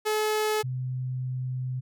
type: tone pair in turn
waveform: sawtooth / sine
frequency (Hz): 428.7 / 127.9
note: A4 / C3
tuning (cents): -45 / -39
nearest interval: octave + major sixth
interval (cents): 2094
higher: first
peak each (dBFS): -20 / -28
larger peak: first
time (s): 0.05-0.63 / 0.63-1.81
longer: second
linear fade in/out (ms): 20
effects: none